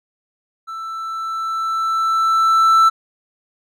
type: tone with level ramp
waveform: triangle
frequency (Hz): 1327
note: E6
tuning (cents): +11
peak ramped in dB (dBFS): -25 to -6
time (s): 0.67-2.9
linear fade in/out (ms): 20
effects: none